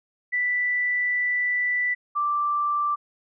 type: tone pair in turn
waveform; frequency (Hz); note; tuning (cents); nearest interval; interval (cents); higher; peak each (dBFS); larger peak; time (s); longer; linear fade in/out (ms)
sine; 1975.5 / 1174.6; B6 / D6; 0 / 0; major sixth; 900; first; -21; neither; 0.32-1.95 / 2.15-2.96; first; 20
effects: none